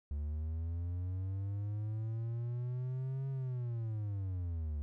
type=linear two-way sweep; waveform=triangle; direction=up then down; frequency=71.7 to 135.9 to 71.7 Hz; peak=-33 dBFS; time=0.11-4.82 s; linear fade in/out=0 ms; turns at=3.29 s; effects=none